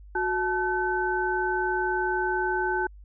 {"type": "tone cluster", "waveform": "sine", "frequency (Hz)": [366.4, 869, 1520], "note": ["F#4", "A5", "F#6"], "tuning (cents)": [-17, -22, 46], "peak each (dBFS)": -28, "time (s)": [0.15, 2.87], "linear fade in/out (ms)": 5, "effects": ["added 50 Hz sine -44 dBFS peak until 3.04 s"]}